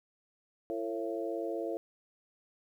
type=harmonic tone with a mistuned harmonic; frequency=112.3 Hz; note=A2; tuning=36 cents sharp; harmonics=3 / 4 / 5 / 6; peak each=-37 / -38 / -39 / -40 dBFS; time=0.7-1.77 s; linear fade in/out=0 ms; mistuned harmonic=5; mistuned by=-52 cents; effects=11-bit